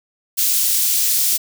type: high-pass noise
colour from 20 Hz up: white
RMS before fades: -17 dBFS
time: 0.37-1.38 s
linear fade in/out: 20 ms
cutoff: 4400 Hz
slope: 12 dB/octave
effects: none